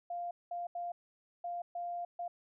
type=tone bursts at uneven times; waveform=sine; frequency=698 Hz; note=F5; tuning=1 cent flat; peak=-36 dBFS; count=6; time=0.1-0.31 / 0.51-0.67 / 0.75-0.92 / 1.44-1.62 / 1.75-2.05 / 2.19-2.28 s; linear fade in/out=5 ms; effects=none